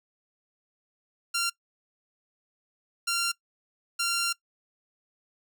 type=tone bursts at uneven times; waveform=10% pulse; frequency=1382 Hz; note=F6; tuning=19 cents flat; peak=-17 dBFS; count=3; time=1.34-1.5 / 3.07-3.32 / 3.99-4.33 s; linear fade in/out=10 ms; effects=noise-tail reverb RT60 0.1 s tail -21 dB re dry